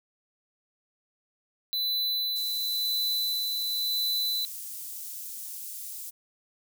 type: tone with tremolo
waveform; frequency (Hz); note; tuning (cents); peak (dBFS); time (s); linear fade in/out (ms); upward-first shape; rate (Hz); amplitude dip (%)
square; 4000; B7; +21; -26; 1.73-4.45; 0; sine; 0.95; 30
type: high-pass noise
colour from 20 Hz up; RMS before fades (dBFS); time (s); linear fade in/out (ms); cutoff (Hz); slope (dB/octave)
white; -39; 2.35-6.11; 20; 7500; 12
effects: none